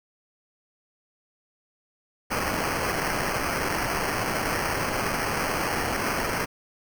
blue noise with sample-and-hold, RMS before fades -27 dBFS, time 2.3-6.46 s, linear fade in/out 20 ms, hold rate 3675 Hz, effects none

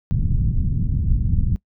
pink low-pass noise, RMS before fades -19 dBFS, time 0.11-1.56 s, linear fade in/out 0 ms, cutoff 170 Hz, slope 24 dB/octave, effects noise-tail reverb RT60 0.1 s tail -22 dB re dry

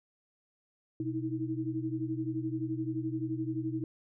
sine tone cluster, 125.8 / 314.2 / 325.8 Hz, B2 / D#4 / E4, +32 / +17 / -20 cents, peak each -37 / -35 / -36 dBFS, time 1-3.84 s, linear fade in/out 2 ms, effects none

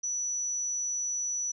sine tone, 5920 Hz, F#8, in tune, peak -29 dBFS, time 0.03-1.52 s, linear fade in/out 10 ms, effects none

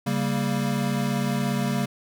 square chord, G diminished, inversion second, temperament equal, 138.59 / 196 / 233.1 Hz, Db3 / G3 / Bb3, 0 / 0 / 0 cents, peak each -28 dBFS, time 0.06-1.86 s, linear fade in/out 10 ms, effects none

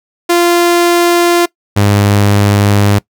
sawtooth tone pair in turn, 346.3 / 101.86 Hz, F4 / G#2, -15 / -33 cents, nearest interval octave + major sixth, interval 2118 cents, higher first, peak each -3 dBFS, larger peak neither, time 0.29-1.46 / 1.76-2.99 s, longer second, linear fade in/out 10 ms, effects noise-tail reverb RT60 0.1 s tail -22 dB re dry

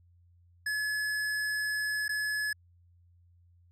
square tone with dropouts, 1706 Hz, G#6, 46 cents sharp, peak -30 dBFS, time 0.66-2.53 s, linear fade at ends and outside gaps 5 ms, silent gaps 2.081-2.091 s, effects added 87 Hz sine -59 dBFS peak until 3.71 s + low-pass 12000 Hz 12 dB/octave

